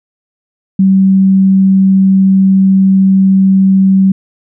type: tone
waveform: sine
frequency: 191.9 Hz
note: G3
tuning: 37 cents flat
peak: -4 dBFS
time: 0.79-4.12 s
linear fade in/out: 5 ms
effects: none

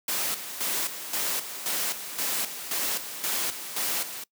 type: noise with tremolo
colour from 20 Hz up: white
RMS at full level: -28 dBFS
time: 0.08-4.24 s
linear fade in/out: 5 ms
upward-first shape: square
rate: 1.9 Hz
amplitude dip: 65%
effects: noise-tail reverb RT60 0.1 s tail -22 dB re dry + high-pass 200 Hz 12 dB/octave

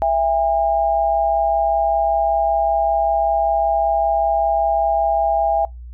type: tone pair together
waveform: sine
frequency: 663.8 / 809 Hz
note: E5 / G#5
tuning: +12 / -46 cents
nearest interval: minor third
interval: 342 cents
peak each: -17 dBFS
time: 0.02-5.65 s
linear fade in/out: 0 ms
effects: noise-tail reverb RT60 0.2 s tail -25 dB re dry + added 60 Hz sine -32 dBFS peak until 5.93 s

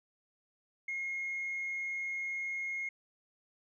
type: tone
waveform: sine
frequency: 2151 Hz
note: C7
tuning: 47 cents sharp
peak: -33 dBFS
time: 0.88-2.89 s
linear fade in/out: 5 ms
effects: tanh soft clip ceiling -31 dBFS

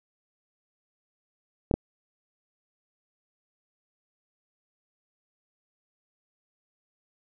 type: clicks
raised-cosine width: 2 ms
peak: -12 / -10 dBFS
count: 2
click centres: 1.712 / 1.74 s
effects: none

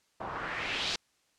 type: noise with low-pass filter sweep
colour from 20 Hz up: white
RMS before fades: -35 dBFS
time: 0.2-0.96 s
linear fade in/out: 5 ms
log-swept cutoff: 840 to 4800 Hz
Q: 2.2
effects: white hiss -71 dBFS RMS until 1.38 s + low-pass 8000 Hz 12 dB/octave

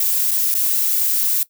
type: noise with dropouts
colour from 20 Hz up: violet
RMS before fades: -18 dBFS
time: 0-1.43 s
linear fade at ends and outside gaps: 2 ms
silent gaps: 0.31-0.314 / 0.542-0.55 s
effects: noise-tail reverb RT60 0.1 s tail -18 dB re dry

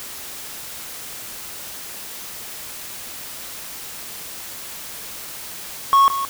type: tone with echo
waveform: triangle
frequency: 1100 Hz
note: C#6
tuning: 14 cents flat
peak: -8 dBFS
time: 5.93-6.08 s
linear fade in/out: 0 ms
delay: 170 ms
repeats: 1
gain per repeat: -11 dB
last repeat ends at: 6.25 s
effects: white hiss -34 dBFS RMS until 6.29 s

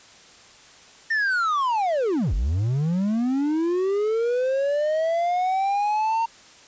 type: linear two-way sweep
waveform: triangle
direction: down then up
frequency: 1832 to 42.83 to 920 Hz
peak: -18 dBFS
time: 1.1-6.26 s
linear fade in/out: 10 ms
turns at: 2.34 s
effects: white hiss -49 dBFS RMS until 6.67 s + resampled to 16000 Hz

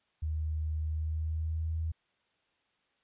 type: tone with pitch glide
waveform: sine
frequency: 77.78 to 80.62 Hz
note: D#2 to E2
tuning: 0 to -38 cents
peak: -30 dBFS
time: 0.22-1.92 s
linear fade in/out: 10 ms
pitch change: +62 cents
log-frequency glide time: 0.84-1.77 s
effects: white hiss -74 dBFS RMS until 3.03 s + resampled to 8000 Hz

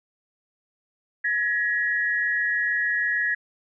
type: tone pair together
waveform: sine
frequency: 1675.6 / 1902 Hz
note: G#6 / A#6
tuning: +15 / +34 cents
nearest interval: major second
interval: 219 cents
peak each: -24 dBFS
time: 1.24-3.35 s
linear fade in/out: 10 ms
effects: none

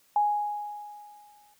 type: tone with exponential decay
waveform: sine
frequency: 830.6 Hz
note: G#5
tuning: in tune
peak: -19 dBFS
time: 0.16-1.54 s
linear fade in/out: 2 ms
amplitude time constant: 300 ms
effects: white hiss -64 dBFS RMS until 1.59 s

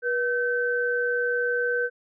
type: tone pair together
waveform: sine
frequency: 484.1 / 1536.9 Hz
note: B4 / G6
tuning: -35 / -35 cents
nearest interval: octave + minor sixth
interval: 2000 cents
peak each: -25 dBFS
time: 0.02-1.9 s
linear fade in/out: 50 ms
effects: none

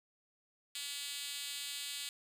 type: tone with high-pass filter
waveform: 5% pulse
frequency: 284.7 Hz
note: C#4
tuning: 46 cents sharp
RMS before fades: -42 dBFS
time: 0.75-2.09 s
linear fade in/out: 2 ms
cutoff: 4200 Hz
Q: 1.4
effects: resampled to 32000 Hz + 10-bit

